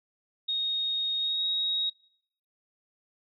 sine tone with pitch glide, 3729 to 3783 Hz, A#7 to A#7, 0 to +25 cents, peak -26 dBFS, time 0.48-1.9 s, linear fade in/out 10 ms, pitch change +25 cents, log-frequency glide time 1.18-1.45 s, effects noise-tail reverb RT60 0.7 s tail -23 dB re dry

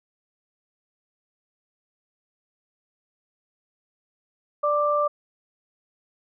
sine tone pair together, 589 / 1179.2 Hz, D5 / D6, +5 / +7 cents, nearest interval octave, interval 1202 cents, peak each -22 dBFS, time 4.63-5.08 s, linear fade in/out 10 ms, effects none

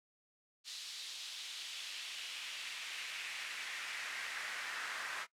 brown noise with high-pass filter sweep, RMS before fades -44 dBFS, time 0.64-5.27 s, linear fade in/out 50 ms, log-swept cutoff 4100 to 1500 Hz, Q 2, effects noise-tail reverb RT60 0.1 s tail -19 dB re dry + low-pass 10000 Hz 12 dB/octave

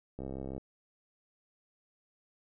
click train, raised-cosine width 2 ms, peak -27 dBFS, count 27, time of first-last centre 0.19-0.58 s, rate 66.7 Hz, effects none

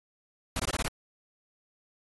pink noise bursts, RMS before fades -30 dBFS, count 6, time 0.56-0.881 s, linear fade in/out 2 ms, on 36 ms, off 21 ms, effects AAC 32 kbps

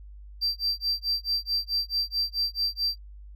triangle tone with tremolo, 4699 Hz, D8, in tune, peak -20 dBFS, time 0.41-2.98 s, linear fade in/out 20 ms, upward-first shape sine, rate 4.6 Hz, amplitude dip 100%, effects tanh soft clip ceiling -18 dBFS + added 50 Hz sine -42 dBFS peak until 3.35 s

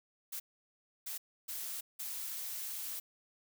blue noise bursts at uneven times, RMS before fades -41 dBFS, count 4, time 0.32-0.4 / 1.06-1.18 / 1.48-1.81 / 1.99-3 s, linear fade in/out 10 ms, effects none

